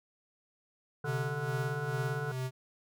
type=harmonic tone; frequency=146.83 Hz; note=D3; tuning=in tune; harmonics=1 / 3 / 5 / 7 / 9 / 10; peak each=-37 / -39 / -45 / -48 / -48 / -41 dBFS; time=1.04-2.32 s; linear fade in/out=5 ms
type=tone with tremolo; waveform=square; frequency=129.2 Hz; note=C3; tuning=21 cents flat; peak=-33 dBFS; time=1.04-2.51 s; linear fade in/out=50 ms; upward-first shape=sine; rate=2.3 Hz; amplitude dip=55%
effects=none